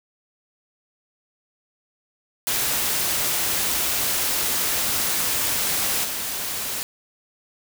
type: noise with level steps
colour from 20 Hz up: white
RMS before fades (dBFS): -23 / -28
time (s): 2.47-6.83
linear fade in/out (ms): 0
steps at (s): 6.03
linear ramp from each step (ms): 20
effects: none